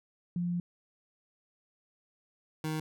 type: tone pair in turn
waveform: sine / 25% pulse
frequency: 174.9 / 156.2 Hz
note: F3 / D#3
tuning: +3 / +7 cents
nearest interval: major second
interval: 196 cents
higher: first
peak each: -29 / -28 dBFS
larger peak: second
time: 0.36-0.6 / 2.64-2.8 s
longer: first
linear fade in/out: 2 ms
effects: none